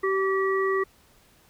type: harmonic tone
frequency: 385.4 Hz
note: G4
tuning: 29 cents flat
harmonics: 1 / 3 / 5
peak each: -23 / -28 / -30 dBFS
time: 0.03-0.84 s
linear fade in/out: 10 ms
effects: pink hiss -59 dBFS RMS until 1.49 s